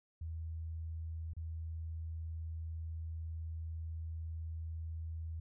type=tone with dropouts; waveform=sine; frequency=81 Hz; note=E2; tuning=30 cents flat; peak=-39 dBFS; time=0.21-5.4 s; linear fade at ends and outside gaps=5 ms; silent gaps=1.335-1.366 s; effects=none